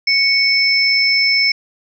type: tone pair together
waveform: sine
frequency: 2221 / 5282 Hz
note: C#7 / E8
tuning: +3 / +3 cents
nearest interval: octave + minor third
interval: 1500 cents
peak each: -14 dBFS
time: 0.07-1.52 s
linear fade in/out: 5 ms
effects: none